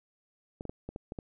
clicks, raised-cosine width 2 ms, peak -25 dBFS, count 7, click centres 0.609 / 0.653 / 0.695 / 0.89 / 0.961 / 1.121 / 1.188 s, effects none

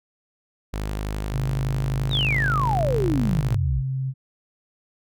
sawtooth tone, 51.7 Hz, G#1, 7 cents flat, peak -22 dBFS, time 0.73-3.56 s, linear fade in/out 10 ms
sine tone with vibrato, 132.4 Hz, C3, 21 cents sharp, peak -23 dBFS, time 1.31-4.14 s, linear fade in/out 50 ms, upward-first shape square, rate 19 Hz, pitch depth 8 cents each way
sine exponential sweep, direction down, 3951 to 51.91 Hz, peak -21 dBFS, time 2.1-3.83 s, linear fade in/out 50 ms
effects none

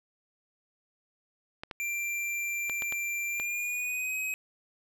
clicks, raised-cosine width 0.3 ms, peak -21 dBFS, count 6, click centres 1.635 / 1.712 / 2.697 / 2.822 / 2.924 / 3.399 s
square tone with pitch glide, 2363 to 2533 Hz, D7 to D#7, +10 to +30 cents, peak -31 dBFS, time 1.8-4.34 s, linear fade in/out 0 ms, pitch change +120 cents, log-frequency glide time 3.27-4.17 s
effects none

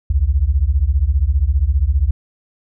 sine beating tone pair, 61.74 / 76.74 Hz, B1 / D#2, 0 / -23 cents, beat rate 15 Hz, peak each -15 dBFS, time 0.1-2.11 s, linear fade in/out 5 ms, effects none

